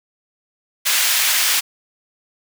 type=high-pass noise; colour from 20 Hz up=pink; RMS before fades=-17 dBFS; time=0.85-1.61 s; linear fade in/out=20 ms; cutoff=1900 Hz; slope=12 dB/octave; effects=none